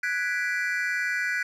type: chord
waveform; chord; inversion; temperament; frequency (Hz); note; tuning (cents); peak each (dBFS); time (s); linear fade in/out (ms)
triangle; G# half-diminished seventh; third; equal; 1480 / 1661.2 / 1975.5 / 2349; F#6 / G#6 / B6 / D7; 0 / 0 / 0 / 0; -27 / -30 / -28 / -33; 0.03-1.43; 5
effects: none